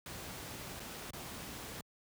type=noise with dropouts; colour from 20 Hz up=pink; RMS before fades=-45 dBFS; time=0.06-1.81 s; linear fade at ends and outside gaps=2 ms; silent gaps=0.797-0.801 / 1.107-1.133 s; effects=high-pass 60 Hz 12 dB/octave